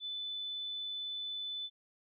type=tone; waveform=sine; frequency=3502 Hz; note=A7; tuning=9 cents flat; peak=-37 dBFS; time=0-1.7 s; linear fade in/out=50 ms; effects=none